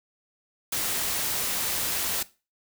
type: noise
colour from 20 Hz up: white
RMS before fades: -28 dBFS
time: 0.72-2.23 s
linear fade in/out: 5 ms
effects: noise-tail reverb RT60 0.3 s tail -18 dB re dry